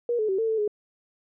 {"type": "tone with pitch steps", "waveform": "sine", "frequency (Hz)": [477.3, 430.7, 382.7, 448.9, 442.2, 418.5], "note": ["A#4", "A4", "G4", "A4", "A4", "G#4"], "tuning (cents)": [41, -37, -42, 35, 9, 13], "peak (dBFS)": -22, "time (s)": [0.09, 0.678], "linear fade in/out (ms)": 2, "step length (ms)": 98, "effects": []}